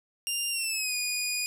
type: tone with pitch glide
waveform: 15% pulse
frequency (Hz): 2794 to 2461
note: F7 to D#7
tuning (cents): 0 to -20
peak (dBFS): -21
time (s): 0.27-1.46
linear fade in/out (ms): 0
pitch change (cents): -220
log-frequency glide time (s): 0.5-0.95
effects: none